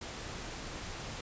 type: noise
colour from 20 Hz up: pink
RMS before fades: -42 dBFS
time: 0.01-1.21 s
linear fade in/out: 5 ms
effects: resampled to 16000 Hz